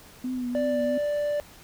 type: tone with vibrato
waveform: sine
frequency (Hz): 250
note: B3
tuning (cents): +21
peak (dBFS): -27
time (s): 0.24-0.98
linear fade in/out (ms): 5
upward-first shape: triangle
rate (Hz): 3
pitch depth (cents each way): 50
type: tone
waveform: triangle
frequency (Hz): 587.3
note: D5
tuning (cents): 0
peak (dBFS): -22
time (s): 0.55-1.4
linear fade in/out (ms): 0
effects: pink hiss -50 dBFS RMS until 1.63 s